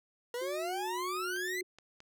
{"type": "exponential sweep", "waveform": "40% pulse", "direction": "up", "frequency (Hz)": [471.7, 2087], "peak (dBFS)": -34, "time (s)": [0.34, 1.61], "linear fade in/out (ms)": 2}
{"type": "tone with vibrato", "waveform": "sine", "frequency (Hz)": 364.8, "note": "F#4", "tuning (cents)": -24, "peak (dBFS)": -38, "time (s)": [0.41, 1.63], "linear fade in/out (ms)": 10, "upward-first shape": "triangle", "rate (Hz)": 2.9, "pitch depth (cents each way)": 16}
{"type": "clicks", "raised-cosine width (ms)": 0.2, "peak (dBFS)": [-39, -34, -41, -35, -35], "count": 5, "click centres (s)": [1.167, 1.363, 1.479, 1.786, 2.004]}
{"effects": []}